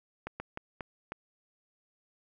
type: slowing click train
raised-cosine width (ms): 0.5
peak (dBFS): -22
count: 5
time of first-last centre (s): 0.27-1.12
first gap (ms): 130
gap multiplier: 1.34
effects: none